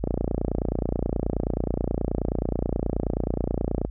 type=click train; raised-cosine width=2 ms; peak=-11 dBFS; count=113; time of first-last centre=0.04-3.85 s; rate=29.4 Hz; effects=added 50 Hz sine -31 dBFS peak until 3.9 s